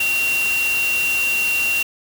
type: tone in noise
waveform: sine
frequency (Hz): 2750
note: F7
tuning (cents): -27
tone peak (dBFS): -17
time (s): 0-1.83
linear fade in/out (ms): 5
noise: white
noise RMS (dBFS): -27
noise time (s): 0-1.83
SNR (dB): +7
effects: none